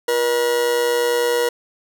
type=tone with amplitude modulation; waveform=40% pulse; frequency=480 Hz; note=B4; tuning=49 cents flat; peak=-13 dBFS; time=0.08-1.49 s; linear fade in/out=5 ms; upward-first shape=sine; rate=131 Hz; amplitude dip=55%; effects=none